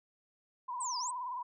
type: tone with vibrato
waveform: sine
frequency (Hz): 987.8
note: B5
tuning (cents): 0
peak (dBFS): -36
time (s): 0.68-1.43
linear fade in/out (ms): 10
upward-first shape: triangle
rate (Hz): 19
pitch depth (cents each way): 92
type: exponential two-way sweep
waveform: sine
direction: down then up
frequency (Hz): 8600 to 4699 to 8600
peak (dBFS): -36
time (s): 0.8-1.11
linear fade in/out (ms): 10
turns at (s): 0.98
effects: none